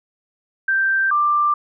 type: tone pair in turn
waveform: sine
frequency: 1568 / 1183.5 Hz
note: G6 / D6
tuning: 0 / +13 cents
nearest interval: perfect fourth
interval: 487 cents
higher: first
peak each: -15 / -14 dBFS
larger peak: second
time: 0.68-1.11 / 1.11-1.54 s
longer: neither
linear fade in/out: 5 ms
effects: none